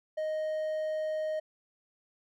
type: tone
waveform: triangle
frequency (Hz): 622.3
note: D#5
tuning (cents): 0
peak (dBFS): -28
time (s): 0.17-1.4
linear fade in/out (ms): 10
effects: none